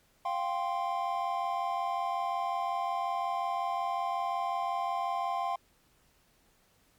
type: chord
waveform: triangle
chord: F suspended second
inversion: none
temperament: equal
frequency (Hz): 698.5 / 784 / 1046.5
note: F5 / G5 / C6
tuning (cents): 0 / 0 / 0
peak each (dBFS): -32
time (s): 0.25-5.56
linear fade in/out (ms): 5
effects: pink hiss -67 dBFS RMS until 6.98 s + MP3 96 kbps